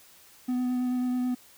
triangle tone with vibrato, 250 Hz, B3, 21 cents sharp, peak -23 dBFS, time 0.48-1.35 s, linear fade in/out 10 ms, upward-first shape sine, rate 9.2 Hz, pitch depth 13 cents each way, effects white hiss -55 dBFS RMS until 1.57 s

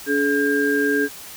sine tone cluster, 285.2 / 427.1 / 1604 Hz, C#4 / G#4 / G6, +49 / +48 / +39 cents, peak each -21 dBFS, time 0.06-1.09 s, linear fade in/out 50 ms, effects white hiss -38 dBFS RMS until 1.36 s

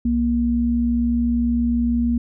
sine tone pair together, 62.67 / 236.6 Hz, B1 / A#3, +26 / +26 cents, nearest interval octave + major seventh, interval 2300 cents, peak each -24 / -17 dBFS, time 0.05-2.18 s, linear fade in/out 5 ms, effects none

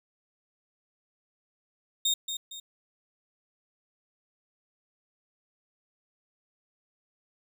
30% pulse tone with echo, 3685 Hz, A#7, 21 cents flat, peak -21 dBFS, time 2.05-2.14 s, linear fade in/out 5 ms, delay 230 ms, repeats 2, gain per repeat -8 dB, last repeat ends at 2.6 s, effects none

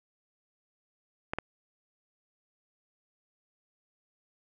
clicks, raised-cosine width 0.5 ms, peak -16 / -16 dBFS, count 2, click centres 1.335 / 1.386 s, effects none

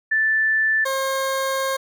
sine / 20% pulse tone pair in turn, 1760 / 535.5 Hz, A6 / C5, 0 / +40 cents, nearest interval octave + major sixth, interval 2060 cents, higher first, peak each -16 dBFS, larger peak neither, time 0.11-0.85 / 0.85-1.77 s, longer second, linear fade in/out 10 ms, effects none

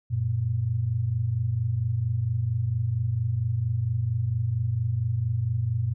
sine tone pair together, 93.82 / 118.2 Hz, F#2 / A#2, +25 / +24 cents, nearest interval major third, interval 399 cents, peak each -29 / -24 dBFS, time 0.1-5.94 s, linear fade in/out 20 ms, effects none

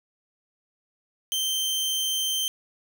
sawtooth tone, 3123 Hz, G7, 7 cents flat, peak -21 dBFS, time 1.32-2.48 s, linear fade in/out 0 ms, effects none

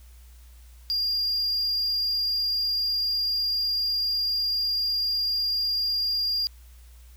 triangle tone, 4808 Hz, D8, 40 cents sharp, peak -22 dBFS, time 0.9-6.47 s, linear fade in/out 0 ms, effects added 60 Hz sine -46 dBFS peak until 7.16 s + white hiss -59 dBFS RMS until 7.16 s

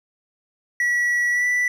triangle tone with pitch glide, 1937 to 1970.9 Hz, B6 to B6, -34 to -4 cents, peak -16 dBFS, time 0.8-1.68 s, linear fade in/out 2 ms, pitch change +30 cents, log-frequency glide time 1.31-1.46 s, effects none

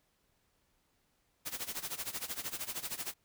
white noise with tremolo, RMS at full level -37 dBFS, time 1.45-3.14 s, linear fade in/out 20 ms, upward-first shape sine, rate 13 Hz, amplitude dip 85%, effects pink hiss -75 dBFS RMS until 3.24 s

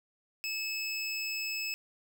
25% pulse tone, 2600 Hz, E7, 24 cents flat, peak -29 dBFS, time 0.44-1.74 s, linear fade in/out 0 ms, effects none

